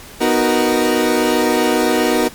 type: chord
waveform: 30% pulse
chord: B major seventh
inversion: none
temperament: equal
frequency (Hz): 246.9 / 311.1 / 370 / 466.2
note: B3 / D#4 / F#4 / A#4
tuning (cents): 0 / 0 / 0 / 0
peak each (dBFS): -16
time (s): 0.2-2.29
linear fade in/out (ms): 20
effects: pink hiss -37 dBFS RMS until 2.34 s + MP3 96 kbps